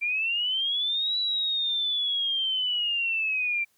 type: linear two-way sweep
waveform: sine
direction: up then down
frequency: 2348 to 3951 to 2348 Hz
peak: -24 dBFS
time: 0.01-3.65 s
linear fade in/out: 20 ms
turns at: 1.18 s
effects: white hiss -68 dBFS RMS until 3.77 s